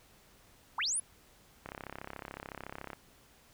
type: linear sweep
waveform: sine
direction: up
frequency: 696 to 10620 Hz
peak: -30 dBFS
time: 0.78-1 s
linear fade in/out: 5 ms
type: click train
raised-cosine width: 0.5 ms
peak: -26 dBFS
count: 44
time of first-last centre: 1.66-2.932 s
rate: 33.8 Hz
effects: pink hiss -62 dBFS RMS until 3.53 s